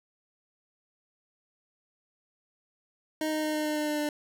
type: tone with pitch steps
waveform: 25% pulse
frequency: 311.1 / 309.1 / 307.2 / 305.2 / 303.3 / 301.4 / 299.5 / 297.6 Hz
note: D#4 / D#4 / D#4 / D#4 / D#4 / D4 / D4 / D4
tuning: 0 / -11 / -22 / -33 / -44 / +45 / +34 / +23 cents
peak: -24 dBFS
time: 3.21-4.09 s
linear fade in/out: 2 ms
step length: 110 ms
effects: none